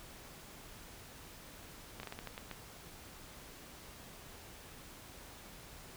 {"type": "slowing click train", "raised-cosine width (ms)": 0.3, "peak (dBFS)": -27, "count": 8, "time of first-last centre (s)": [2, 2.513], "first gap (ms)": 32, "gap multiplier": 1.27, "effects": ["pink hiss -53 dBFS RMS until 5.96 s"]}